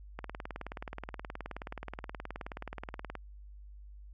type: click train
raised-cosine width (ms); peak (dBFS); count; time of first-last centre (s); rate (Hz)
0.5; -24; 57; 0.19-3.153; 18.9
effects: added 50 Hz sine -47 dBFS peak until 4.13 s + MP3 64 kbps